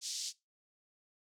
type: band-pass noise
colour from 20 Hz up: pink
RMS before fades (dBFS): -40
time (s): 0.01-0.33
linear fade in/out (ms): 50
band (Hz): 4200 to 7300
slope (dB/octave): 24
effects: noise-tail reverb RT60 0.2 s tail -19 dB re dry